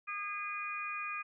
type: harmonic tone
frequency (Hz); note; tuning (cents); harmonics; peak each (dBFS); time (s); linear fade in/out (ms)
408.4; G#4; -29; 3 / 4 / 5 / 6; -40 / -47 / -49 / -39; 0.07-1.23; 20
effects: none